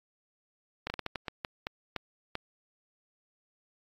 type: slowing click train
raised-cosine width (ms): 0.3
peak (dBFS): -17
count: 11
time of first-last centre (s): 0.87-2.354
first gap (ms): 30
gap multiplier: 1.33
effects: AAC 32 kbps